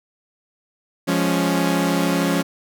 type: chord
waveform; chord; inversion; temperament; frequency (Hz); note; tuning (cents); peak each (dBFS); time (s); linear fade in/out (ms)
sawtooth; Db major; first; equal; 174.61 / 207.7 / 277.2; F3 / Ab3 / Db4; 0 / 0 / 0; -17 / -21 / -17; 1.07-2.43; 20
effects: none